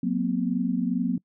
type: tone cluster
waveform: sine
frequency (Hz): 183 / 232.7 / 255.1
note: F#3 / A#3 / C4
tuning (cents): -19 / -3 / -44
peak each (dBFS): -27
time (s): 0.03-1.18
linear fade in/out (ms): 5
effects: noise-tail reverb RT60 0.1 s tail -25 dB re dry